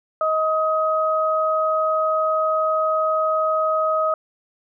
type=tone pair together; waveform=sine; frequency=630 / 1262.4 Hz; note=D#5 / D#6; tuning=+21 / +25 cents; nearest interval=octave; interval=1204 cents; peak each=-20 dBFS; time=0.21-4.14 s; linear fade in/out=2 ms; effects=none